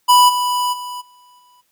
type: tone with level steps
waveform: square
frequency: 987.8 Hz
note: B5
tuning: in tune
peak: -8 / -17 / -27 / -47 / -50 dBFS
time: 0.08-1.62 s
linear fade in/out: 20 ms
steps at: 0.28 / 0.72 / 1 / 1.38 s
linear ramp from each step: 20 ms
effects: white hiss -65 dBFS RMS until 1.71 s